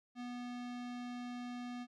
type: tone with low-pass filter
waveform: square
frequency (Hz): 244.7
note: B3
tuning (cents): -16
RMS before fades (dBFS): -44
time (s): 0.15-1.87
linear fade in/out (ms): 50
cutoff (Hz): 4700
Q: 0.81
effects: none